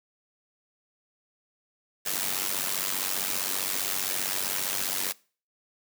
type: noise with amplitude modulation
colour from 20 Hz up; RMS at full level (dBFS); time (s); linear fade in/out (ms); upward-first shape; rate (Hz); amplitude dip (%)
white; -26; 2.05-5.13; 20; sine; 95.2; 80
effects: noise-tail reverb RT60 0.4 s tail -23 dB re dry + high-pass 150 Hz 12 dB/octave